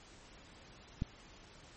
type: click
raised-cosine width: 5 ms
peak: -21 dBFS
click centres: 1.021 s
effects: pink hiss -57 dBFS RMS until 1.76 s + MP3 32 kbps